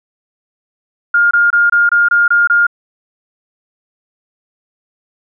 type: tone bursts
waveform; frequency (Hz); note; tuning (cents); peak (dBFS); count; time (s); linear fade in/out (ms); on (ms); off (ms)
sine; 1413; F6; +20; -7; 8; 1.14-2.668; 5; 170; 24
effects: none